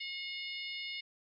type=harmonic tone with a mistuned harmonic; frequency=721 Hz; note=F#5; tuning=45 cents flat; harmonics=3 / 4 / 5 / 6 / 7; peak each=-42 / -44 / -46 / -48 / -49 dBFS; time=0-1.01 s; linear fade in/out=10 ms; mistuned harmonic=7; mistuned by=+16 cents; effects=none

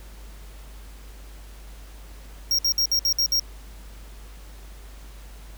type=tone bursts; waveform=square; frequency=5588 Hz; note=F8; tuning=in tune; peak=-19 dBFS; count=7; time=2.51-3.397 s; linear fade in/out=2 ms; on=77 ms; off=58 ms; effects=added 50 Hz sine -40 dBFS peak until 5.57 s + pink hiss -50 dBFS RMS until 5.57 s

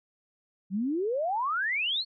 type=exponential sweep; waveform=sine; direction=up; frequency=179.8 to 4435 Hz; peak=-26 dBFS; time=0.7-2.05 s; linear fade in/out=50 ms; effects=none

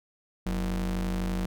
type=ring-modulated tone; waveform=square; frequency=70 Hz; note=C#2; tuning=18 cents sharp; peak=-25 dBFS; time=0.46-1.46 s; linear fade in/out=5 ms; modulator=114 Hz; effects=none

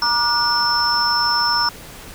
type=tone cluster; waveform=sine; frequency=948 / 1188 / 1443 / 5330 Hz; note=A#5 / D6 / F#6 / E8; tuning=+29 / +20 / -44 / +18 cents; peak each=-21 / -23 / -23 / -18 dBFS; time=0.02-1.69 s; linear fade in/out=2 ms; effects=pink hiss -38 dBFS RMS until 2.14 s

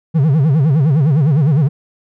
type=tone with vibrato; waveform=triangle; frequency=146.7 Hz; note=D3; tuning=2 cents flat; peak=-7 dBFS; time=0.14-1.69 s; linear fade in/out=20 ms; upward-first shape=sine; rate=9.8 Hz; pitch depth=210 cents each way; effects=none

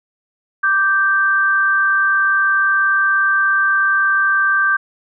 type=tone pair together; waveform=sine; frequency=1174.7 / 1565.8 Hz; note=D6 / G6; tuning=0 / -2 cents; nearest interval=perfect fourth; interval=498 cents; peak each=-18 / -13 dBFS; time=0.63-4.77 s; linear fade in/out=10 ms; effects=none

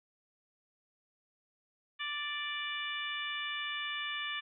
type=harmonic tone; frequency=587.3 Hz; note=D5; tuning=in tune; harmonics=2 / 3 / 4 / 5 / 6; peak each=-43 / -40 / -41 / -41 / -43 dBFS; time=1.99-4.41 s; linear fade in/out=20 ms; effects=none

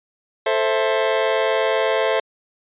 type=chord; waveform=sawtooth; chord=A minor; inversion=none; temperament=just; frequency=440 / 528 / 660 Hz; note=A4 / C5 / E5; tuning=0 / +16 / +2 cents; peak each=-17 dBFS; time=0.46-2.2 s; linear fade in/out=5 ms; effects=resampled to 8000 Hz

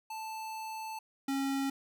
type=tone pair in turn; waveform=square; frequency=880 / 273.1 Hz; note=A5 / C#4; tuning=0 / -26 cents; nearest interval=octave + minor sixth; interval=2026 cents; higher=first; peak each=-39 / -31 dBFS; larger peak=second; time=0.1-0.99 / 1.28-1.7 s; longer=first; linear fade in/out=5 ms; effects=none

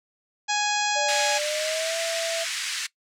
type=harmonic tone; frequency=832 Hz; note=G#5; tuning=3 cents sharp; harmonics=1 / 2 / 3 / 4 / 5 / 6 / 7 / 8 / 9; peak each=-26 / -29 / -31 / -32 / -33 / -34 / -34 / -35 / -36 dBFS; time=0.48-1.39 s; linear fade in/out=20 ms
type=tone with pitch glide; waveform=sine; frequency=587.3 to 663 Hz; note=D5 to E5; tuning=0 to +10 cents; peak=-27 dBFS; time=0.95-2.45 s; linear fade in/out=20 ms; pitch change=+210 cents; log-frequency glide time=1.34-1.97 s
type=band-pass noise; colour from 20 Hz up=pink; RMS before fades=-30 dBFS; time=1.08-2.87 s; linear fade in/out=10 ms; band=1700 to 8400 Hz; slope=24 dB/octave
effects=noise-tail reverb RT60 0.1 s tail -20 dB re dry

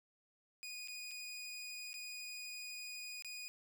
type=tone with dropouts; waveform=20% pulse; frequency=2472 Hz; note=D#7; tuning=12 cents flat; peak=-40 dBFS; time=0.63-3.48 s; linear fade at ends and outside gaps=0 ms; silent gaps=0.875-0.883 / 1.11-1.114 / 1.931-1.941 / 3.223-3.247 s; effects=none

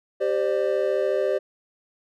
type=chord; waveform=triangle; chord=G suspended fourth; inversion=none; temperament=equal with one note detuned; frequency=392 / 523.3 / 597.3 Hz; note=G4 / C5 / D5; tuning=0 / 0 / +29 cents; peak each=-23 dBFS; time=0.2-1.39 s; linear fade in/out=20 ms; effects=none

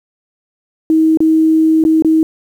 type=tone with dropouts; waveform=sine; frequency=318.2 Hz; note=D#4; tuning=39 cents sharp; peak=-7 dBFS; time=0.9-2.23 s; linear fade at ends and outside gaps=1 ms; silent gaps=1.173-1.204 / 1.839-1.85 / 2.023-2.047 s; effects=7-bit

